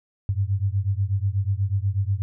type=beating tone pair; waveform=sine; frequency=95 / 103.2 Hz; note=F#2 / G#2; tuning=+46 / -10 cents; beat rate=8.2 Hz; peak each=-23 / -24 dBFS; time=0.29-2.22 s; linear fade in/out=0 ms; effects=none